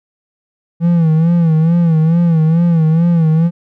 triangle tone with vibrato, 164.81 Hz, E3, in tune, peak -6 dBFS, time 0.8-3.51 s, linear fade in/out 50 ms, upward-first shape sine, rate 2.3 Hz, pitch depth 84 cents each way, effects none

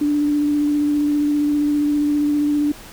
sine tone with vibrato, 293.7 Hz, D4, in tune, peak -15 dBFS, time 0.01-2.72 s, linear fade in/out 5 ms, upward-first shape square, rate 15 Hz, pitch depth 11 cents each way, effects pink hiss -40 dBFS RMS until 2.92 s

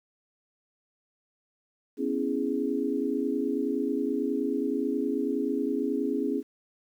sine chord, C# minor seventh, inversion third, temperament equal with one note detuned, 247.8 / 277.2 / 329.6 / 415.3 Hz, B3 / C#4 / E4 / G#4, +6 / 0 / 0 / 0 cents, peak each -32 / -29 / -33 / -31 dBFS, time 1.97-6.43 s, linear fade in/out 50 ms, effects 10-bit

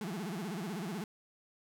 35% pulse tone with vibrato, 189.2 Hz, F#3, 39 cents sharp, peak -35 dBFS, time 0.01-1.04 s, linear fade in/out 2 ms, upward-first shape sine, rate 16 Hz, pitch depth 270 cents each way, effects none

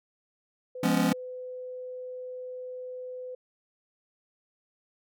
sine tone, 505 Hz, B4, 39 cents sharp, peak -36 dBFS, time 0.75-3.35 s, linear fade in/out 5 ms
square chord, C# dominant seventh, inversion first, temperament just, 173.24 / 207.9 / 249.5 / 277.2 Hz, E#3 / G#3 / B3 / C#4, -14 / +2 / +18 / 0 cents, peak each -29 dBFS, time 0.83-1.13 s, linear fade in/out 5 ms
effects none

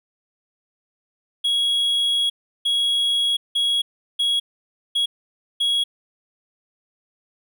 triangle tone bursts at uneven times, 3322 Hz, G#7, in tune, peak -16 dBFS, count 6, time 1.44-2.3 / 2.65-3.37 / 3.55-3.82 / 4.19-4.4 / 4.95-5.06 / 5.6-5.84 s, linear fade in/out 10 ms, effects none

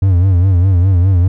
triangle tone with vibrato, 91.8 Hz, F#2, 13 cents flat, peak -5 dBFS, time 0.02-1.28 s, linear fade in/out 5 ms, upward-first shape sine, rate 4.9 Hz, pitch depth 110 cents each way, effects none

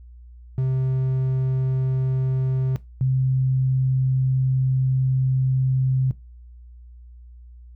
triangle / sine tone pair in turn, 130.81 / 130.81 Hz, C3 / C3, 0 / 0 cents, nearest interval unison, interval 0 cents, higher neither, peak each -17 dBFS, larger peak neither, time 0.58-2.76 / 3.01-6.11 s, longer second, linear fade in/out 0 ms, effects noise-tail reverb RT60 0.2 s tail -18 dB re dry + added 60 Hz sine -41 dBFS peak until 7.75 s

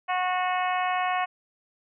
harmonic tone, 365.6 Hz, F#4, 21 cents flat, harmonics 2 / 3 / 4 / 5 / 6 / 7 / 8, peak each -26 / -29 / -37 / -34 / -36 / -36 / -41 dBFS, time 0.08-1.26 s, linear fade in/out 20 ms, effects none

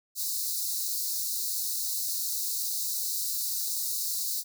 white high-pass noise, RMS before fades -31 dBFS, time 0.15-4.44 s, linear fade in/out 50 ms, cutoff 3900 Hz, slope 96 dB/octave, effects none

